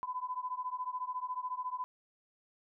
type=beating tone pair; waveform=sine; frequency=1000 / 1014 Hz; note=B5 / B5; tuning=+21 / +45 cents; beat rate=14 Hz; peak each=-38 / -39 dBFS; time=0.03-1.84 s; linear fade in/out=0 ms; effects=none